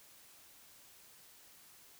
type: silence
effects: white hiss -60 dBFS RMS until 1.99 s